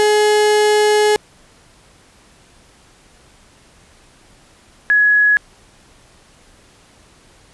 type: tone pair in turn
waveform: 35% pulse / sine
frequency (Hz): 421.8 / 1681.8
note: G#4 / G#6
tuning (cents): +27 / +21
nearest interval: 2 octaves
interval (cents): 2394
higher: second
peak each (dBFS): -9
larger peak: neither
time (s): 0-1.16 / 4.9-5.37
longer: first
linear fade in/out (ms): 0
effects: pink hiss -49 dBFS RMS until 7.53 s + resampled to 24000 Hz